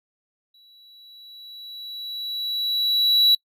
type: tone with exponential growth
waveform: triangle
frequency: 3921 Hz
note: B7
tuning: 13 cents flat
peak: -11 dBFS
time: 0.54-3.35 s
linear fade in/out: 5 ms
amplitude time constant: 610 ms
effects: noise-tail reverb RT60 0.1 s tail -24 dB re dry